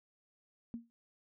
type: tone with exponential decay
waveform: sine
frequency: 233.1 Hz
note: A#3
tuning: in tune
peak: -35 dBFS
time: 0.74-0.9 s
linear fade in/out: 0 ms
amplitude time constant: 33 ms
effects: none